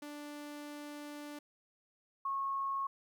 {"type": "tone pair in turn", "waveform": ["sawtooth", "sine"], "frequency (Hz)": [293.7, 1093.3], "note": ["D4", "C#6"], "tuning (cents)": [0, -24], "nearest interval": "octave + major seventh", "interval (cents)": 2276, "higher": "second", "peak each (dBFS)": [-40, -33], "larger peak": "second", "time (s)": [[0.02, 1.39], [2.25, 2.87]], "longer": "first", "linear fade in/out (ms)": 5, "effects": ["12-bit"]}